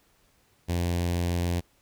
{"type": "tone with notch filter", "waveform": "sawtooth", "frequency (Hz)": 87, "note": "F2", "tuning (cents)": -6, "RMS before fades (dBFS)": -27, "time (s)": [0.68, 1.61], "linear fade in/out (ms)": 20, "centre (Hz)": 1300, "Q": 1.5, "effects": ["pink hiss -65 dBFS RMS until 1.81 s"]}